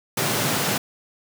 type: high-pass noise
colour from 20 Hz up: pink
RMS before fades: -23 dBFS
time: 0.17-0.78 s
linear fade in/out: 5 ms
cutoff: 110 Hz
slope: 48 dB/octave
effects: none